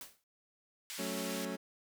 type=noise with exponential decay; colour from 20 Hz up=white; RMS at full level=-44 dBFS; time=0.01-0.24 s; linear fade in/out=1 ms; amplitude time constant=48 ms
type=band-pass noise; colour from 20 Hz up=pink; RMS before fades=-44 dBFS; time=0.9-1.45 s; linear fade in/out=0 ms; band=2300 to 14000 Hz; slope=12 dB/octave
type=chord; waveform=25% pulse; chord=F# minor; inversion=none; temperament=equal; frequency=185 / 220 / 277.2 Hz; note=F#3 / A3 / C#4; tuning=0 / 0 / 0 cents; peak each=-38 dBFS; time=0.98-1.57 s; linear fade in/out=20 ms
effects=none